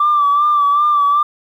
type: tone with vibrato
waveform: sine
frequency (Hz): 1170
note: D6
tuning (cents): -7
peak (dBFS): -9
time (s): 0-1.23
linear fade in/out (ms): 5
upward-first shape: sine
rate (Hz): 2.6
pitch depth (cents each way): 45
effects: tanh soft clip ceiling -6 dBFS + 8-bit